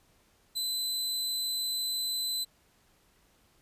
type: tone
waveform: sawtooth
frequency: 4027 Hz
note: B7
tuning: 33 cents sharp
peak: -27 dBFS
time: 0.55-2.45 s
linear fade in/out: 20 ms
effects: pink hiss -66 dBFS RMS until 3.61 s + resampled to 32000 Hz